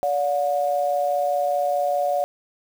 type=tone pair together; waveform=sine; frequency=575 / 719.9 Hz; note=D5 / F#5; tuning=-37 / -48 cents; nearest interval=major third; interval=389 cents; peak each=-22 dBFS; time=0.03-2.24 s; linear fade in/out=0 ms; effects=7-bit